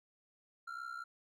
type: ring-modulated tone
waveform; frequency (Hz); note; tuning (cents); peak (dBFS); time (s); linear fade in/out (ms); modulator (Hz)
triangle; 1375; F6; -27; -37; 0.67-1.04; 10; 32
effects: none